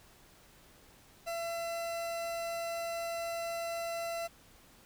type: tone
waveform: 40% pulse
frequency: 674 Hz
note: E5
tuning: 38 cents sharp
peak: -34 dBFS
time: 1.26-4.28 s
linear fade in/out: 20 ms
effects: pink hiss -60 dBFS RMS until 4.85 s